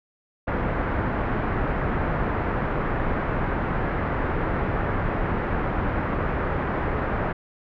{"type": "low-pass noise", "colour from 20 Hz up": "pink", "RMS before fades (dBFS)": -25, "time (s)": [0.47, 7.33], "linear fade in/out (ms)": 10, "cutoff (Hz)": 1800, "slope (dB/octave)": 24, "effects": []}